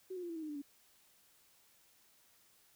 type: tone with pitch steps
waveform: sine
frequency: 374 / 359.6 / 345.7 / 332.4 / 319.6 / 307.3 / 295.5 / 284.1 Hz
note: F#4 / F#4 / F4 / E4 / D#4 / D#4 / D4 / C#4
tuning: +19 / -49 / -18 / +15 / +47 / -21 / +11 / +43 cents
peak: -40 dBFS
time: 0.1-0.62 s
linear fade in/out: 10 ms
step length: 65 ms
effects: white hiss -68 dBFS RMS until 2.75 s